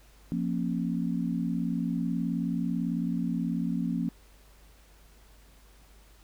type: chord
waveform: sine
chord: Bb minor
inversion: second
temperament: equal with one note detuned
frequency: 174.61 / 233.1 / 272.7 Hz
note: F3 / Bb3 / Db4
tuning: 0 / 0 / -28 cents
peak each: -30 / -31 / -33 dBFS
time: 0.32-4.09 s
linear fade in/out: 0 ms
effects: added 50 Hz sine -55 dBFS peak until 6.23 s + pink hiss -60 dBFS RMS until 6.23 s